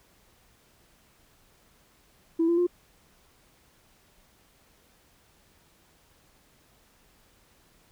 sine tone with pitch steps, 329.6 / 341 / 352.8 Hz, E4 / F4 / F4, 0 / -41 / +18 cents, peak -19 dBFS, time 2.39-2.669 s, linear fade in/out 10 ms, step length 93 ms, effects tanh soft clip ceiling -17 dBFS + pink hiss -62 dBFS RMS until 7.91 s

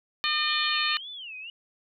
harmonic tone, 606 Hz, D#5, 46 cents flat, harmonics 2 / 3 / 4 / 5 / 6 / 7, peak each -31 / -31 / -31 / -31 / -31 / -31 dBFS, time 0.24-0.97 s, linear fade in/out 0 ms
sine tone with vibrato, 2960 Hz, F#7, in tune, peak -37 dBFS, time 0.45-1.5 s, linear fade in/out 2 ms, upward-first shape sine, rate 1.9 Hz, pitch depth 290 cents each way
effects none

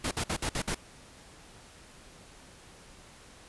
pink noise bursts, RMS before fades -31 dBFS, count 6, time 0.04-0.747 s, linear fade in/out 5 ms, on 72 ms, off 55 ms, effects pink hiss -53 dBFS RMS until 3.48 s + resampled to 24000 Hz

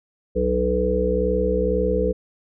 harmonic tone with a mistuned harmonic, 62 Hz, B1, 7 cents sharp, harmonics 1 / 3 / 5 / 7 / 8, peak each -25 / -26 / -30 / -23 / -22 dBFS, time 0.35-2.13 s, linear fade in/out 20 ms, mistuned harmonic 1, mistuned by +36 cents, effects none

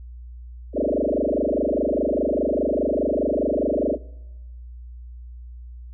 sine tone with frequency modulation, 433.3 Hz, A4, 27 cents flat, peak -19 dBFS, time 0.73-3.98 s, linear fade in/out 50 ms, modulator 24.9 Hz, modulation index 7.7, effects noise-tail reverb RT60 1.0 s tail -22 dB re dry + added 60 Hz sine -36 dBFS peak until 5.93 s

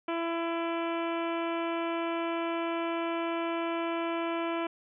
harmonic tone with a mistuned harmonic, 334.6 Hz, E4, 26 cents sharp, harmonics 1 / 2 / 3 / 4 / 5 / 6 / 7 / 8 / 9 / 10, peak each -32 / -35 / -37 / -40 / -46 / -50 / -42 / -49 / -47 / -57 dBFS, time 0.08-4.67 s, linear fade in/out 5 ms, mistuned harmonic 10, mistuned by +18 cents, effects none

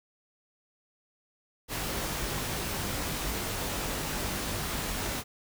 pink noise with comb filter, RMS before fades -33 dBFS, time 1.68-5.24 s, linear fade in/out 50 ms, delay 20 ms, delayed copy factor +0.5, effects none

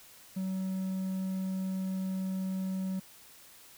triangle tone, 188.9 Hz, F#3, 36 cents sharp, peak -29 dBFS, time 0.36-3 s, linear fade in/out 10 ms, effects white hiss -55 dBFS RMS until 3.77 s

